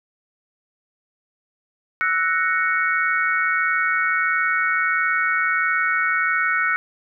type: chord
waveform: sine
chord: F# dominant seventh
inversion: third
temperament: equal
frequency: 1318.5 / 1480 / 1864.7 / 2217 Hz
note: E6 / F#6 / A#6 / C#7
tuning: 0 / 0 / 0 / 0 cents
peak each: -24 / -21 / -25 / -24 dBFS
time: 2.01-6.76 s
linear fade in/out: 0 ms
effects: none